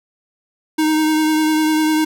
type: tone with vibrato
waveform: square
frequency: 311.1 Hz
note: D#4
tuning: in tune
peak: -14 dBFS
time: 0.78-2.05 s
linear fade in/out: 10 ms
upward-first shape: triangle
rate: 10 Hz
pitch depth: 21 cents each way
effects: none